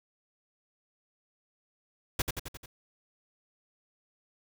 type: noise with echo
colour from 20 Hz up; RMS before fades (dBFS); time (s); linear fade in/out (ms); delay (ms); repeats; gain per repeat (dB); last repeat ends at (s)
pink; -27; 2.19-2.22; 5; 88; 5; -4; 2.66
effects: none

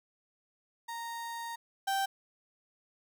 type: tone pair in turn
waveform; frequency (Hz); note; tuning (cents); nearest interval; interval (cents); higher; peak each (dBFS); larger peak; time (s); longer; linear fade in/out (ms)
35% pulse; 929 / 781.2; A#5 / G5; -6 / -6; minor third; 300; first; -36 / -27; second; 0.88-1.56 / 1.87-2.06; first; 10
effects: none

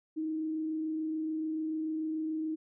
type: tone with frequency modulation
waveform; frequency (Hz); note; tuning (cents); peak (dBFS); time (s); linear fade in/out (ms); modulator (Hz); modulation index
sine; 314.8; D#4; +20; -31; 0.16-2.56; 20; 26.9; 0.2
effects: none

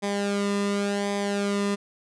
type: tone with flanger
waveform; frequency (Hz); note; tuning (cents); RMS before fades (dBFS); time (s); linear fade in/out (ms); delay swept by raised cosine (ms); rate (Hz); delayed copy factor
sawtooth; 201.7; G3; +50; -26; 0.02-1.76; 20; 0.71 to 1.32; 0.9; -0.7
effects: resampled to 22050 Hz

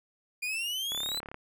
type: exponential sweep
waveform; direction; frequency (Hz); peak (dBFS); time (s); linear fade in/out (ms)
40% pulse; up; 2401 to 4080; -30; 0.42-1.2; 10
type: click train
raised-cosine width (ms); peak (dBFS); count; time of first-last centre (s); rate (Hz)
0.5; -26; 16; 0.92-1.344; 35.4
effects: none

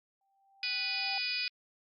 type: tone with exponential growth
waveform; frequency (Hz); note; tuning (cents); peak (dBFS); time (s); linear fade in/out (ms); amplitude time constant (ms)
sine; 784; G5; 0; -36; 0.21-1.18; 2; 210
type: harmonic tone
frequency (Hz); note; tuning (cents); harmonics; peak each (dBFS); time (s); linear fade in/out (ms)
493.9; B4; 0; 3 / 4 / 5 / 6 / 7 / 8 / 9 / 10; -47 / -47 / -35 / -44 / -45 / -43 / -40 / -36; 0.63-1.48; 2
effects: Opus 48 kbps

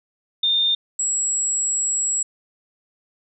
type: tone pair in turn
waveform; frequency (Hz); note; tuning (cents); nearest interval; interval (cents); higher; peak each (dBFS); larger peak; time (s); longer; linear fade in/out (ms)
sine; 3624 / 7730; A#7 / B8; -50 / -38; octave + minor second; 1312; second; -16 / -19; first; 0.43-0.75 / 0.99-2.23; second; 5
effects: none

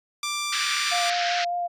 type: tone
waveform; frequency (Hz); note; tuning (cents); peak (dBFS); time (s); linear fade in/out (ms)
10% pulse; 1179; D6; +6; -18; 0.23-1.1; 2
type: band-pass noise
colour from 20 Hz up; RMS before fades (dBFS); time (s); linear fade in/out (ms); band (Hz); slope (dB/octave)
pink; -28; 0.52-1.45; 10; 1400 to 5600; 48
type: tone with vibrato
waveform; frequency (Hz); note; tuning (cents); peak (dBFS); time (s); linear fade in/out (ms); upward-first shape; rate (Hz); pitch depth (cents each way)
sine; 701; F5; +6; -24; 0.91-1.68; 20; sine; 5; 12
effects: resampled to 32000 Hz

